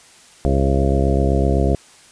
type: harmonic tone with a mistuned harmonic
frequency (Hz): 67.9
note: C#2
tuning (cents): -35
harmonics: 1 / 2 / 3 / 4 / 5 / 6 / 7 / 8 / 9 / 10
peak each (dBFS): -17 / -21 / -24 / -25 / -25 / -24 / -30 / -26 / -32 / -26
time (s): 0.45-1.75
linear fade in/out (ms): 0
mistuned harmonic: 7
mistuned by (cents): +25
effects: white hiss -47 dBFS RMS until 2.11 s + resampled to 22050 Hz